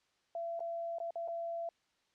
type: tone with dropouts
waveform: sine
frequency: 675 Hz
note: E5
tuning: 41 cents sharp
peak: -36 dBFS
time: 0.35-1.69 s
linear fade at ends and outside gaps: 2 ms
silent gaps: 0.594-0.604 / 0.985-1.001 / 1.107-1.156 / 1.277-1.283 s
effects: white hiss -75 dBFS RMS until 2.14 s + low-pass 5000 Hz 12 dB/octave